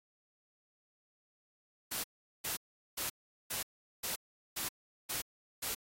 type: noise bursts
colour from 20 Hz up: white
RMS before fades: -37 dBFS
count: 8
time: 1.91-5.75 s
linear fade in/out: 10 ms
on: 130 ms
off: 400 ms
effects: AAC 48 kbps